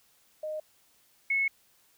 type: tone pair in turn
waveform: sine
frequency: 617 / 2193 Hz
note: D#5 / C#7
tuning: -15 / -19 cents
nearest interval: octave + minor seventh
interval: 2196 cents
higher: second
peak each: -32 / -24 dBFS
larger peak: second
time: 0.43-0.6 / 1.3-1.48 s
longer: second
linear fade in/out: 5 ms
effects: white hiss -65 dBFS RMS until 1.97 s